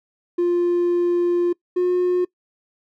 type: tone pair in turn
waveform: triangle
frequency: 349.8 / 359.6 Hz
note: F4 / F#4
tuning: +3 / -49 cents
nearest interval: unison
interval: 48 cents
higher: second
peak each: -13 dBFS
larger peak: neither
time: 0.38-1.53 / 1.76-2.25 s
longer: first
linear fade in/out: 10 ms
effects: noise-tail reverb RT60 0.1 s tail -24 dB re dry + tanh soft clip ceiling -12 dBFS